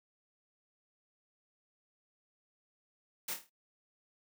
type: noise with echo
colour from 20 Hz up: white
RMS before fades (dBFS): -38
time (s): 3.28-3.34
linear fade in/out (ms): 5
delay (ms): 26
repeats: 6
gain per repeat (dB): -6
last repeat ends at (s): 3.496
effects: noise-tail reverb RT60 0.1 s tail -21 dB re dry + high-pass 150 Hz 12 dB/octave